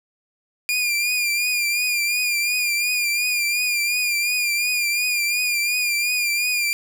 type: tone with vibrato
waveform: sawtooth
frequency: 2415 Hz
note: D7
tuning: 48 cents sharp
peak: -16 dBFS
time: 0.69-6.73 s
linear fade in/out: 0 ms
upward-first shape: triangle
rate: 2.8 Hz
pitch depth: 59 cents each way
effects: none